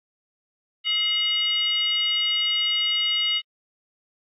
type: tone with frequency modulation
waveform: sine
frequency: 2916 Hz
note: F#7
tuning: 26 cents flat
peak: -20 dBFS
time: 0.84-3.42 s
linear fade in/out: 50 ms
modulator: 806 Hz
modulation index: 0.81
effects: AAC 48 kbps